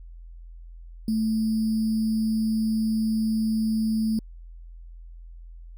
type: tone with sample-and-hold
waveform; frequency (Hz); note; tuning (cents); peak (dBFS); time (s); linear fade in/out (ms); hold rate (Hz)
sine; 220; A3; 0; -21; 1.08-4.19; 2; 4900
effects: added 42 Hz sine -40 dBFS peak until 5.77 s